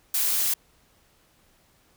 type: noise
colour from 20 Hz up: blue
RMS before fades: -24 dBFS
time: 0.14-0.54 s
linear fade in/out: 5 ms
effects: pink hiss -62 dBFS RMS until 1.96 s